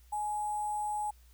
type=tone with sample-and-hold; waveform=sine; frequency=840 Hz; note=G#5; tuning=19 cents sharp; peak=-31 dBFS; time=0.12-1.11 s; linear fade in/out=10 ms; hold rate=8820 Hz; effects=added 60 Hz sine -56 dBFS peak until 1.33 s + white hiss -67 dBFS RMS until 1.33 s